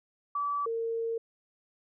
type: tone pair in turn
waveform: sine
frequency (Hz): 1152 / 457.2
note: D6 / A#4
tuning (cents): -34 / -34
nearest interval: octave + major third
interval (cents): 1600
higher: first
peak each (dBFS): -28 / -29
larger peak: first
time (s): 0.35-0.66 / 0.66-1.18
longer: second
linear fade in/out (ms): 5
effects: none